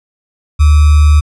sine tone with sample-and-hold, 75 Hz, D2, 37 cents sharp, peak -3 dBFS, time 0.59-1.21 s, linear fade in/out 20 ms, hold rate 1225 Hz, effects resampled to 24000 Hz

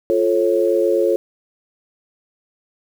sine chord, F augmented, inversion none, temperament just, 349.2 / 436.5 / 545.7 Hz, F4 / A4 / C#5, 0 / -14 / -27 cents, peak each -18 dBFS, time 0.1-1.16 s, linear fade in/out 0 ms, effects 7-bit

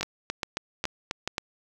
two click trains, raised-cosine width 0.2 ms, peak -11 / -11 dBFS, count 4 / 6, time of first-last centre 0.01-1.276 / 0.03-1.381 s, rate 2.37 / 3.7 Hz, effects 7-bit

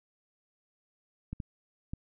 clicks, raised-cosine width 5 ms, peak -24 dBFS, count 3, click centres 1.33 / 1.402 / 1.935 s, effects none

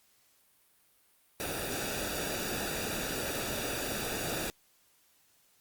pink noise with comb filter, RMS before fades -35 dBFS, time 1.4-4.5 s, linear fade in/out 0 ms, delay 0.95 ms, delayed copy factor -0.65, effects white hiss -67 dBFS RMS until 5.6 s + Opus 48 kbps

